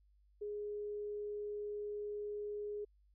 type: tone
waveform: sine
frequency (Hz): 415.3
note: G#4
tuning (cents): 0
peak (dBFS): -39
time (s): 0.41-2.85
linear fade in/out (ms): 10
effects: added 50 Hz sine -66 dBFS peak until 3.14 s